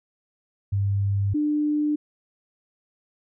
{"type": "tone pair in turn", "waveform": "sine", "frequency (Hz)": [99.6, 298.5], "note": ["G2", "D4"], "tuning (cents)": [28, 28], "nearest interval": "octave + perfect fifth", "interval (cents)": 1900, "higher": "second", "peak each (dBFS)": -20, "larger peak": "neither", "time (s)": [[0.72, 1.34], [1.34, 1.96]], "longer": "neither", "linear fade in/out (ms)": 10, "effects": []}